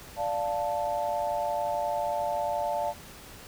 sine chord, D minor, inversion none, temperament equal, 587.3 / 698.5 / 880 Hz, D5 / F5 / A5, 0 / 0 / 0 cents, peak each -31 dBFS, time 0.16-2.94 s, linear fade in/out 50 ms, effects pink hiss -47 dBFS RMS until 3.47 s

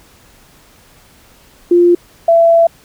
sine tone pair in turn, 349.2 / 669.6 Hz, F4 / E5, 0 / +27 cents, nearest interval major seventh, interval 1127 cents, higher second, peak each -5 dBFS, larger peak neither, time 1.71-1.95 / 2.28-2.67 s, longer second, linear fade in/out 5 ms, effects pink hiss -46 dBFS RMS until 2.84 s

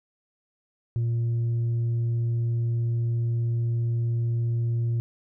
sine tone with tanh clipping, 116.9 Hz, A#2, 5 cents sharp, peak -23 dBFS, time 0.96-5 s, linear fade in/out 0 ms, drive 2 dB, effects none

